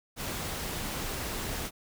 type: noise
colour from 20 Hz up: pink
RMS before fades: -35 dBFS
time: 0.16-1.71 s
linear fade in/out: 50 ms
effects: none